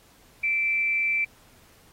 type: tone with amplitude modulation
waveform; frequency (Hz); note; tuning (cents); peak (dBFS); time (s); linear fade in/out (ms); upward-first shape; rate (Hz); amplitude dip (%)
sine; 2337; D7; -9; -20; 0.43-1.25; 10; sine; 258; 35
effects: pink hiss -57 dBFS RMS until 1.92 s + AAC 48 kbps